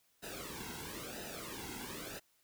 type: noise with flanger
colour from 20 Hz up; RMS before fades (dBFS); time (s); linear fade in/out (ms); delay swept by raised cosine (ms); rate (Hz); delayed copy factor
pink; -45; 0.22-2.2; 20; 0.89 to 1.7; 1; -0.8
effects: white hiss -73 dBFS RMS until 2.43 s